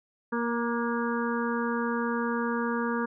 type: harmonic tone with a mistuned harmonic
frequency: 235 Hz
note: A#3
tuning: 14 cents sharp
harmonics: 1 / 2 / 4 / 5 / 6 / 7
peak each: -29 / -32 / -35 / -36 / -37 / -37 dBFS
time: 0.32-3.06 s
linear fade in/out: 10 ms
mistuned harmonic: 6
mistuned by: +26 cents
effects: none